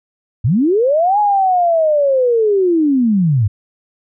sine linear two-way sweep, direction up then down, 93.8 to 844 to 93.8 Hz, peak -10 dBFS, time 0.44-3.48 s, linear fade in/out 10 ms, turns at 1.19 s, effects none

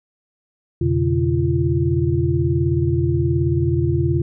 sine tone cluster, 86.4 / 123.6 / 142.4 / 343 Hz, F2 / B2 / C#3 / F4, -18 / +2 / +47 / -31 cents, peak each -21 dBFS, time 0.81-4.22 s, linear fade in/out 5 ms, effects none

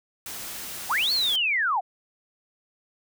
white noise, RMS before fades -36 dBFS, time 0.26-1.36 s, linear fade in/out 2 ms
sine linear two-way sweep, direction up then down, 672 to 4459 to 672 Hz, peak -21 dBFS, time 0.89-1.81 s, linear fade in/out 20 ms, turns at 1.12 s
effects none

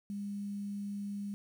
sine tone with quantisation, 202.1 Hz, G#3, 47 cents flat, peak -36 dBFS, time 0.1-1.34 s, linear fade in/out 0 ms, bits 10, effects none

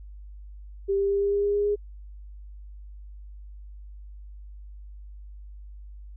sine tone with pitch steps, 394.4 / 396.9 / 399.4 / 402 / 404.6 / 407.1 / 409.7 / 412.3 Hz, G4 / G4 / G4 / G4 / G#4 / G#4 / G#4 / G#4, +11 / +22 / +32 / +44 / -45 / -35 / -24 / -13 cents, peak -21 dBFS, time 0.88-1.76 s, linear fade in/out 20 ms, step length 110 ms, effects added 50 Hz sine -40 dBFS peak until 6.16 s

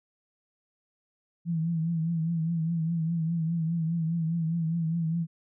sine tone with vibrato, 164.81 Hz, E3, in tune, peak -25 dBFS, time 1.45-5.27 s, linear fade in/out 50 ms, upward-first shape triangle, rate 4.9 Hz, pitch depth 74 cents each way, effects none

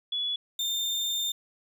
sine / 35% pulse tone pair in turn, 3409 / 3611 Hz, G#7 / A7, +45 / +44 cents, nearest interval minor second, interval 99 cents, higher second, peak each -27 / -25 dBFS, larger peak second, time 0.12-0.36 / 0.59-1.32 s, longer second, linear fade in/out 5 ms, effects none

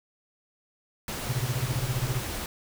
pink noise, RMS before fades -34 dBFS, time 1.08-2.46 s, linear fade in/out 2 ms
triangle tone with tremolo, 125.9 Hz, B2, 34 cents sharp, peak -21 dBFS, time 1.29-2.21 s, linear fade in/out 10 ms, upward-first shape sine, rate 15 Hz, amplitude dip 100%
effects none

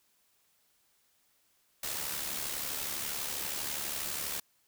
white noise with amplitude modulation, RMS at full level -34 dBFS, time 1.83-4.4 s, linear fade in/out 5 ms, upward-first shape sine, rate 72.3 Hz, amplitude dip 50%, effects white hiss -71 dBFS RMS until 4.67 s

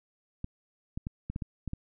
clicks, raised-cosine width 5 ms, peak -22 dBFS, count 8, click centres 0.444 / 0.975 / 1.069 / 1.3 / 1.361 / 1.422 / 1.677 / 1.734 s, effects none

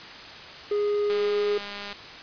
triangle tone, 413.3 Hz, G#4, 8 cents flat, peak -20 dBFS, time 0.71-1.58 s, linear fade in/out 5 ms
click train, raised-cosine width 0.2 ms, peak -19 dBFS, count 169, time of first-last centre 1.1-1.928 s, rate 203 Hz
effects white hiss -41 dBFS RMS until 2.22 s + resampled to 11025 Hz

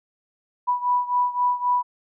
sine beating tone pair, 983 / 986.8 Hz, B5 / B5, -8 / -2 cents, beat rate 3.8 Hz, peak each -21 / -24 dBFS, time 0.67-1.83 s, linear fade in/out 20 ms, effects none

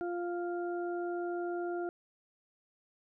harmonic tone, 349.2 Hz, F4, in tune, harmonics 1 / 2 / 4, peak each -34 / -40 / -46 dBFS, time 0.01-1.89 s, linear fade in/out 0 ms, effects none

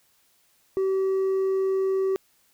triangle tone with hard clipping, 383.3 Hz, G4, 39 cents flat, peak -20 dBFS, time 0.77-2.16 s, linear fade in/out 0 ms, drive 1 dB, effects white hiss -64 dBFS RMS until 2.53 s

